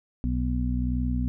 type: harmonic tone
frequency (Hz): 61.8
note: B1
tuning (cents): +2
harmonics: 1 / 2 / 3 / 4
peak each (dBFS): -26 / -31 / -35 / -29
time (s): 0.24-1.28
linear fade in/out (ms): 0
effects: none